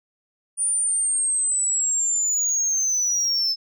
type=linear sweep; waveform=sine; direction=down; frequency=9397 to 5210 Hz; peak=-17 dBFS; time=0.57-3.56 s; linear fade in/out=50 ms; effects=tanh soft clip ceiling -18 dBFS